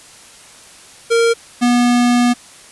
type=tone pair in turn; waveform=square; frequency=462.9 / 242.8 Hz; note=A#4 / B3; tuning=-12 / -29 cents; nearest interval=major seventh; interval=1117 cents; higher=first; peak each=-11 dBFS; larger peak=neither; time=1.1-1.34 / 1.61-2.34 s; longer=second; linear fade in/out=20 ms; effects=white hiss -41 dBFS RMS until 2.71 s + resampled to 24000 Hz